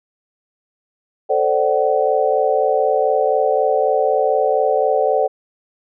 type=chord; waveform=sine; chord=D dominant seventh; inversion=second; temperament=equal with one note detuned; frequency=440 / 523.3 / 587.3 / 755.5 Hz; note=A4 / C5 / D5 / F#5; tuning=0 / 0 / 0 / +36 cents; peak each=-19 dBFS; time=1.29-5.28 s; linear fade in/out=20 ms; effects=none